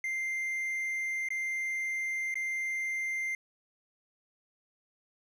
triangle tone with dropouts, 2093 Hz, C7, in tune, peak -29 dBFS, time 0.04-3.35 s, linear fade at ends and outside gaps 2 ms, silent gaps 1.287-1.304 / 2.342-2.355 s, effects none

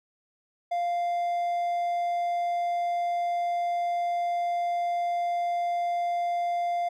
triangle tone, 697 Hz, F5, 4 cents flat, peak -23 dBFS, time 0.71-6.89 s, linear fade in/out 10 ms, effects none

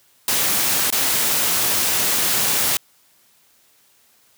white noise with dropouts, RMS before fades -19 dBFS, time 0.28-2.77 s, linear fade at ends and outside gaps 1 ms, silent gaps 0.903-0.925 s, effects white hiss -57 dBFS RMS until 4.37 s + high-pass 80 Hz 12 dB/octave

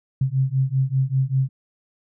sine beating tone pair, 130.5 / 135.6 Hz, C3 / C#3, -4 / -38 cents, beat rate 5.1 Hz, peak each -21 dBFS, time 0.21-1.49 s, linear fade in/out 5 ms, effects none

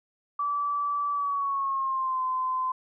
sine tone with pitch glide, 1156 to 1029.9 Hz, D6 to C6, -28 to -28 cents, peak -25 dBFS, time 0.39-2.72 s, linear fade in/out 5 ms, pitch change -200 cents, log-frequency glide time 1.12-2.22 s, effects none

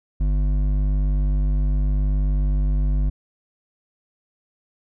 sine tone with hard clipping, 49.59 Hz, G1, 21 cents sharp, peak -19 dBFS, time 0.2-3.1 s, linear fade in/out 10 ms, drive 9 dB, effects none

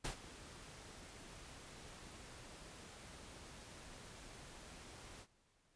pink noise with ADSR envelope, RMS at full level -41 dBFS, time 0.04-5.27 s, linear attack 10 ms, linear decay 100 ms, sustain -14 dB, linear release 63 ms, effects pink hiss -75 dBFS RMS until 5.75 s + resampled to 22050 Hz

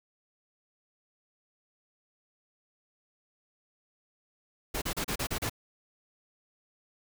pink noise bursts, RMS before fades -32 dBFS, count 7, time 4.74-5.497 s, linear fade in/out 10 ms, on 79 ms, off 34 ms, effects none

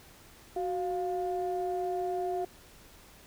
sine tone pair together, 370 / 701.9 Hz, F#4 / F5, 0 / +9 cents, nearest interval major seventh, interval 1109 cents, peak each -31 / -32 dBFS, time 0.56-2.45 s, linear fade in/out 5 ms, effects tanh soft clip ceiling -23 dBFS + pink hiss -55 dBFS RMS until 3.26 s

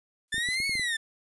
blue noise with exponential growth, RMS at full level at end -40 dBFS, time 0.28-0.55 s, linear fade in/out 0 ms, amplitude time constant 57 ms
30% pulse linear two-way sweep, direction up then down, 1760 to 2225 to 1761 Hz, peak -24 dBFS, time 0.32-0.97 s, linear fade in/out 10 ms, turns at 0.67 s
clicks, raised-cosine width 3 ms, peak -29 dBFS, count 7, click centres 0.343 / 0.381 / 0.488 / 0.602 / 0.695 / 0.754 / 0.796 s
effects resampled to 24000 Hz

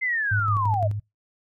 sine linear sweep, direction down, 2093 to 592 Hz, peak -22 dBFS, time 0.01-0.88 s, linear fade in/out 20 ms
sine tone with tremolo, 103.83 Hz, G#2, in tune, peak -21 dBFS, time 0.31-1 s, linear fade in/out 10 ms, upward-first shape square, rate 5.8 Hz, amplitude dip 45%
effects noise-tail reverb RT60 0.2 s tail -24 dB re dry

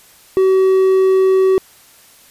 triangle tone, 379.4 Hz, F#4, 43 cents sharp, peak -7 dBFS, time 0.37-1.58 s, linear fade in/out 0 ms, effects white hiss -46 dBFS RMS until 2.3 s + resampled to 32000 Hz

